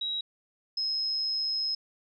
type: tone pair in turn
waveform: sine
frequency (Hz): 3849 / 5138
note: B7 / E8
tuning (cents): -45 / -45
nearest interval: perfect fourth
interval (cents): 500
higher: second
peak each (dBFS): -29 / -27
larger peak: second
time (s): 0.01-0.21 / 0.77-1.75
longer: second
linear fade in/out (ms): 5
effects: none